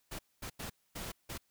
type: noise bursts at uneven times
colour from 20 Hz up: pink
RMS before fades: -42 dBFS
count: 5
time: 0.11-0.19 / 0.42-0.5 / 0.59-0.7 / 0.95-1.12 / 1.29-1.38 s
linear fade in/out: 10 ms
effects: white hiss -75 dBFS RMS until 1.5 s